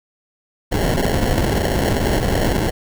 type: noise with sample-and-hold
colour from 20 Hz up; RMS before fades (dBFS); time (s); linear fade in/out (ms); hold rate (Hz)
pink; -18; 0.71-2.71; 20; 1225
effects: none